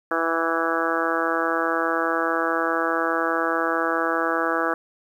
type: harmonic tone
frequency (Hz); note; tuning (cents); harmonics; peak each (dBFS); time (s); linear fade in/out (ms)
164.81; E3; 0; 2 / 3 / 4 / 5 / 6 / 7 / 8 / 9 / 10; -28 / -28 / -29 / -32 / -34 / -28 / -28 / -29 / -30; 0.11-4.74; 2
effects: 9-bit